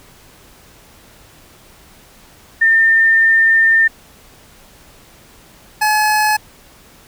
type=tone pair in turn; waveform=sine / 25% pulse; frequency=1806 / 852.3 Hz; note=A6 / G#5; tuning=+45 / +45 cents; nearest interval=octave + minor second; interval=1300 cents; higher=first; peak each=-8 dBFS; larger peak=neither; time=2.61-3.88 / 5.81-6.37 s; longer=first; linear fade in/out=10 ms; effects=pink hiss -45 dBFS RMS until 7.07 s